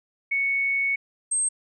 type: tone pair in turn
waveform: sine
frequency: 2217 / 8370 Hz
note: C#7 / C9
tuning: 0 / 0 cents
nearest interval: octave + major seventh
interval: 2300 cents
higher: second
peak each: -21 dBFS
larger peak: neither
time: 0.31-0.96 / 1.31-1.49 s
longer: first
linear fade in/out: 10 ms
effects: none